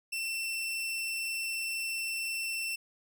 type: tone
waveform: sawtooth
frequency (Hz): 2689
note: E7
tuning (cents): +34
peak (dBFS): -29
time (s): 0.12-2.76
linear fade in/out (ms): 10
effects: none